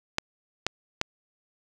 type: clicks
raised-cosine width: 0.2 ms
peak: -7 dBFS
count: 3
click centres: 0.184 / 0.666 / 1.014 s
effects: none